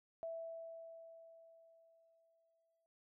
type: tone with exponential decay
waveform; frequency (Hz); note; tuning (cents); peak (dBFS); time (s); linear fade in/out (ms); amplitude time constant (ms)
sine; 659.3; E5; 0; -40; 0.23-2.86; 0; 570
effects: noise-tail reverb RT60 0.1 s tail -22 dB re dry